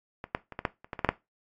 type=clicks; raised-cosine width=0.5 ms; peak=-21 / -11 / -25 / -18 / -10 / -30 / -19 / -19 / -8 / -6 dBFS; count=10; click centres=0.241 / 0.349 / 0.523 / 0.591 / 0.652 / 0.845 / 0.932 / 0.992 / 1.047 / 1.09 s; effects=noise-tail reverb RT60 0.2 s tail -17 dB re dry + AAC 64 kbps